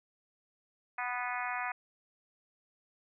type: harmonic tone with a mistuned harmonic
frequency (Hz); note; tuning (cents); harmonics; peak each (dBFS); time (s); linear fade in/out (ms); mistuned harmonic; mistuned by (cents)
246.9; B3; 0; 3 / 4 / 5 / 6 / 7 / 8 / 9 / 10; -39 / -40 / -41 / -42 / -42 / -43 / -44 / -44; 0.98-1.72; 5; 9; -36
effects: none